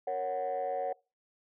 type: chord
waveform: sine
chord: F# major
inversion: first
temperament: equal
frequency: 466.2 / 554.4 / 740 Hz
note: A#4 / C#5 / F#5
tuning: 0 / 0 / 0 cents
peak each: -37 / -33 / -32 dBFS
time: 0.07-0.93 s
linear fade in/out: 5 ms
effects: noise-tail reverb RT60 0.3 s tail -25 dB re dry + tanh soft clip ceiling -26 dBFS